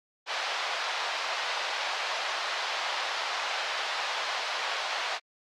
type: band-pass noise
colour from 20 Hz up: pink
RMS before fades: -32 dBFS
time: 0.26-5.2 s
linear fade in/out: 50 ms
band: 660 to 4900 Hz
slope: 24 dB/octave
effects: Opus 48 kbps